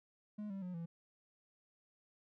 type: tone with pitch steps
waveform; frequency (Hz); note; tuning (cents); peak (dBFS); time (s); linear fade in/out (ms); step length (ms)
triangle; 210 / 194.81 / 180.72 / 167.64; G#3 / G3 / F#3 / E3; +19 / -11 / -40 / +29; -39; 0.38-0.86; 10; 120
effects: none